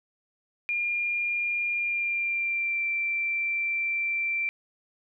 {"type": "tone with pitch glide", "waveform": "sine", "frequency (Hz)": [2409, 2349], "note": ["D7", "D7"], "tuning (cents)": [43, 0], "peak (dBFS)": -25, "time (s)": [0.69, 4.49], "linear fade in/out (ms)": 0, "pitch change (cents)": -43, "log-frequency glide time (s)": [1.72, 2.86], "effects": []}